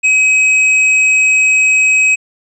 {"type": "tone with tanh clipping", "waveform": "triangle", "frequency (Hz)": 2540, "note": "D#7", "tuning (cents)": 35, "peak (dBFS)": -9, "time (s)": [0.03, 2.16], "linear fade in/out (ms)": 20, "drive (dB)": 13, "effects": ["resampled to 24000 Hz"]}